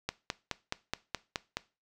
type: click train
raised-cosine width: 0.2 ms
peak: -14 dBFS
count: 8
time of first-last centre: 0.09-1.57 s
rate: 4.73 Hz
effects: noise-tail reverb RT60 0.3 s tail -19 dB re dry